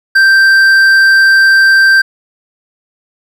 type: tone with hard clipping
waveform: triangle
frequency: 1568 Hz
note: G6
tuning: in tune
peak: -5 dBFS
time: 0.15-2.02 s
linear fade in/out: 10 ms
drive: 9 dB
effects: none